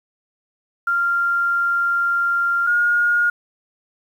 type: tone pair in turn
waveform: sine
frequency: 1390 / 1428.3 Hz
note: F6 / F6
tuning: -9 / +38 cents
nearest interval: unison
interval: 47 cents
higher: second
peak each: -16 / -14 dBFS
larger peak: second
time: 0.87-2.67 / 2.67-3.3 s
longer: first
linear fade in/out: 5 ms
effects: 8-bit